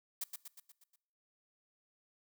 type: noise with echo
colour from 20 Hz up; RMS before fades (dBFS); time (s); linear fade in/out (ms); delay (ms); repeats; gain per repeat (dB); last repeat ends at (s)
blue; -38; 0.21-0.24; 5; 120; 6; -5; 0.96
effects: noise-tail reverb RT60 0.8 s tail -22 dB re dry